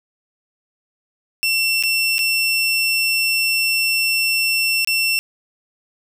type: tone with dropouts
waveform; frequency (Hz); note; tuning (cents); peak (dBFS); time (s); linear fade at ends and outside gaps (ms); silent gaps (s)
25% pulse; 2700; E7; +41; -12; 1.43-5.19; 0; 1.826-1.836 / 2.182-2.191 / 4.847-4.874
effects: none